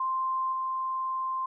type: tone with level steps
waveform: sine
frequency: 1046.5 Hz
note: C6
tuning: in tune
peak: -26 / -28 dBFS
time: 0-1.46 s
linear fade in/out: 5 ms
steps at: 0.52 s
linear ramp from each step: 10 ms
effects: none